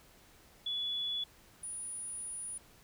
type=tone pair in turn; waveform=sine; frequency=3418 / 9696 Hz; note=G#7 / D#9; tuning=+49 / -46 cents; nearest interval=octave + tritone; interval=1805 cents; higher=second; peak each=-33 / -39 dBFS; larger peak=first; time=0.66-1.24 / 1.63-2.58 s; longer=second; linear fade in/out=5 ms; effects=pink hiss -61 dBFS RMS until 2.83 s